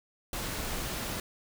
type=noise; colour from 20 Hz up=pink; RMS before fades=-35 dBFS; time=0.33-1.2 s; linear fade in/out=2 ms; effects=none